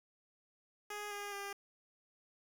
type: tone with pitch steps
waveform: 10% pulse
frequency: 415.3 / 407.7 / 400.2 Hz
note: G#4 / G#4 / G4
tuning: 0 / -32 / +36 cents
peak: -33 dBFS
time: 0.9-1.53 s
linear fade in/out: 5 ms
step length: 210 ms
effects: 10-bit